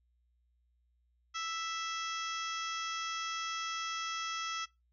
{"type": "harmonic tone", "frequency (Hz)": 659.3, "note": "E5", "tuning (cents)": 0, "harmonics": [2, 3, 4, 5, 6, 7, 8, 9, 10], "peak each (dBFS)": [-38, -45, -46, -43, -54, -54, -46, -47, -57], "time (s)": [1.34, 4.66], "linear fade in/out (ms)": 20, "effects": ["noise-tail reverb RT60 0.2 s tail -20 dB re dry", "added 60 Hz sine -70 dBFS peak until 4.92 s"]}